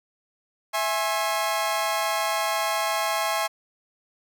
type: chord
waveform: sawtooth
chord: E augmented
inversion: none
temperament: equal with one note detuned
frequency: 659.3 / 830.6 / 1074.1 Hz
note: E5 / G#5 / B#5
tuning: 0 / 0 / +45 cents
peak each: -24 dBFS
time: 0.73-3.48 s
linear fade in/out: 20 ms
effects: none